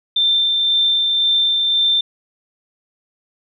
sine tone with tremolo, 3572 Hz, A7, 25 cents sharp, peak -12 dBFS, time 0.16-2.01 s, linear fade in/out 5 ms, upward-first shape sine, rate 1.9 Hz, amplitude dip 25%, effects none

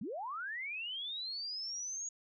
sine linear sweep, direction up, 164.81 to 6730 Hz, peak -38 dBFS, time 0.01-2.09 s, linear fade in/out 5 ms, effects none

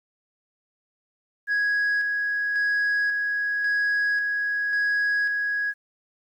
sine tone with tremolo, 1661.2 Hz, G#6, in tune, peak -18 dBFS, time 1.47-5.74 s, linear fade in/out 50 ms, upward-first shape square, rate 0.92 Hz, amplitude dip 35%, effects tanh soft clip ceiling -19 dBFS + 10-bit

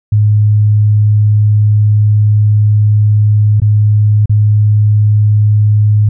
sine tone with dropouts, 105.4 Hz, G#2, 26 cents sharp, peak -5 dBFS, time 0.12-6.09 s, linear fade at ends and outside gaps 5 ms, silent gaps 3.601-3.618 / 4.258-4.295 s, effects none

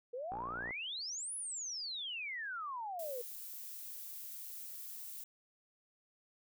sine exponential two-way sweep, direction up then down, 466.2 to 10548 to 466.2 Hz, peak -39 dBFS, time 0.13-3.22 s, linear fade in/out 10 ms, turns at 1.35 s
click train, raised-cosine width 1 ms, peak -32 dBFS, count 24, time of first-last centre 0.32-0.708 s, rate 59.3 Hz
violet noise, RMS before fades -47 dBFS, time 2.99-5.24 s, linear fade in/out 5 ms
effects none

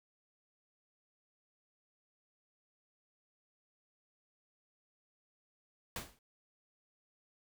pink noise with exponential decay, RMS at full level -37 dBFS, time 5.96-6.19 s, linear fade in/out 2 ms, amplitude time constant 50 ms, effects none

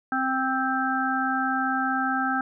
harmonic tone, 262.3 Hz, C4, 4 cents sharp, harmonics 1 / 3 / 5 / 6, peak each -28 / -28 / -28 / -28 dBFS, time 0.12-2.41 s, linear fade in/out 2 ms, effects none

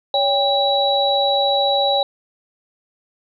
sine tone cluster, 562 / 796 / 3905 Hz, C#5 / G5 / B7, +24 / +26 / -20 cents, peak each -19 dBFS, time 0.14-2.03 s, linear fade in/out 2 ms, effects none

